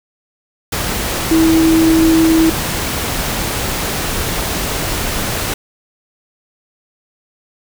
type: tone in noise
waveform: sine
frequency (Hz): 323.7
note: E4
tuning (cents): -31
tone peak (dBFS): -8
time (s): 1.31-2.5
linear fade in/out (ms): 5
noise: pink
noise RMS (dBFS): -19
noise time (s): 0.72-5.54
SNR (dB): +8
effects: none